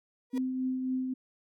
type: tone with exponential growth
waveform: 35% pulse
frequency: 481.9 Hz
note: B4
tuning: 43 cents flat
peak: -34 dBFS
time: 0.3-0.38 s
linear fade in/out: 2 ms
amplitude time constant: 17 ms
type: tone with tremolo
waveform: sine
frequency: 258 Hz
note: C4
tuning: 24 cents flat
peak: -27 dBFS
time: 0.33-1.14 s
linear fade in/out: 10 ms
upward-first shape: triangle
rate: 3.7 Hz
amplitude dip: 40%
effects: none